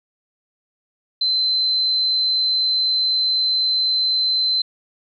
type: tone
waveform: sine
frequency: 4072 Hz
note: C8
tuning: 48 cents flat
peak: -16 dBFS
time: 1.21-4.62 s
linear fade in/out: 5 ms
effects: none